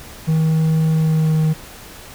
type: tone with pitch glide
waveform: triangle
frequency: 159.1 to 157 Hz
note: D#3 to D#3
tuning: +39 to +16 cents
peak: -11 dBFS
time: 0.27-1.54 s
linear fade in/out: 20 ms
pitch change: -23 cents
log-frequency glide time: 0.91-1.34 s
effects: pink hiss -38 dBFS RMS until 2.14 s